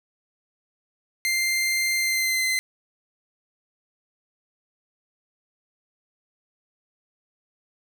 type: tone with pitch glide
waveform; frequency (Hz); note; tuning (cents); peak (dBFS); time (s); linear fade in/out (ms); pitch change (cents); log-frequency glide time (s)
sawtooth; 2093 to 2059; C7 to C7; 0 to -28; -18; 1.25-2.59; 0; -28; 1.97-2.45
effects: none